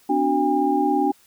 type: tone cluster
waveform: sine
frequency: 254.9 / 292.5 / 370.3 / 808 Hz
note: C4 / D4 / F#4 / G#5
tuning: -45 / -7 / +1 / -48 cents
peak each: -26 / -21 / -25 / -21 dBFS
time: 0.09-1.12 s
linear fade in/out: 10 ms
effects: white hiss -56 dBFS RMS until 1.26 s